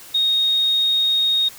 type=tone; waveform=sine; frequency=3727 Hz; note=A#7; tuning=1 cent flat; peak=-15 dBFS; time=0.14-1.49 s; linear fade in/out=10 ms; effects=white hiss -41 dBFS RMS until 1.58 s